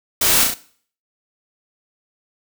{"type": "noise with echo", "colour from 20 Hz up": "white", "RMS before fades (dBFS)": -17, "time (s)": [0.21, 0.44], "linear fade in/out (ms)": 5, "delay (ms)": 34, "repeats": 3, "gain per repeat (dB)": -3, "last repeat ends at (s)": 0.542, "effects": ["noise-tail reverb RT60 0.5 s tail -18 dB re dry"]}